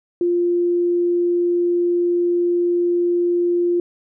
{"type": "tone", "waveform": "sine", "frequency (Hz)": 349.2, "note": "F4", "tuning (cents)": 0, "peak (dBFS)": -15, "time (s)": [0.21, 3.8], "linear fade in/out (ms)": 2, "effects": []}